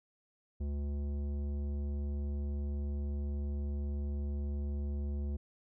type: tone with tanh clipping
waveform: triangle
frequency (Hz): 71.8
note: D2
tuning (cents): -39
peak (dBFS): -35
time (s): 0.6-5.37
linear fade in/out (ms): 10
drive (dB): 17
effects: none